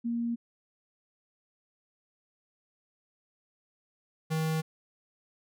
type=tone pair in turn; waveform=sine / square; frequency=234.7 / 158.84 Hz; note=A#3 / D#3; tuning=+12 / +36 cents; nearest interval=perfect fifth; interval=676 cents; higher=first; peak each=-28 dBFS; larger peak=neither; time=0.04-0.36 / 4.3-4.62 s; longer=neither; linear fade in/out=20 ms; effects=none